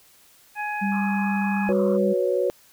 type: harmonic tone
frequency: 837 Hz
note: G#5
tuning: 13 cents sharp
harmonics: 1 / 2 / 3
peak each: -28 / -31 / -33 dBFS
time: 0.55-1.73 s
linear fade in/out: 50 ms
type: tone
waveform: sine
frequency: 198.5 Hz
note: G3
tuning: 22 cents sharp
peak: -22 dBFS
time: 0.81-2.14 s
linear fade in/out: 20 ms
type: band-pass noise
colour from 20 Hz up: white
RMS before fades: -40 dBFS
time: 0.91-1.98 s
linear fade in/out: 20 ms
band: 1000 to 1300 Hz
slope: 96 dB/octave
type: chord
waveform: sine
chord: F# suspended fourth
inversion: none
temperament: just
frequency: 370 / 493.3 / 555 Hz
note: F#4 / B4 / C#5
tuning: 0 / -2 / +2 cents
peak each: -24 dBFS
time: 1.69-2.5 s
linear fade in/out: 0 ms
effects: white hiss -55 dBFS RMS until 2.72 s